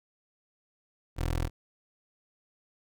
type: tone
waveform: 20% pulse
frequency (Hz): 41.71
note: E1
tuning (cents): +21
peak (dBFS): -23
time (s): 1.16-1.5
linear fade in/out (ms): 50
effects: none